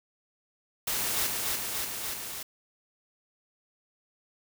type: noise with echo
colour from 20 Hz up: white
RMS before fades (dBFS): -30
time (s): 0.87-1.27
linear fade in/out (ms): 5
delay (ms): 290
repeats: 4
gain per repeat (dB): -2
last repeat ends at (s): 2.43
effects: none